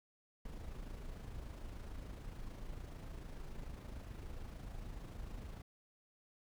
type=noise with amplitude modulation; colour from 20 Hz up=brown; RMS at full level=-45 dBFS; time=0.45-5.62 s; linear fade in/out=5 ms; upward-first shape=sine; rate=26.8 Hz; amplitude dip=45%; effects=none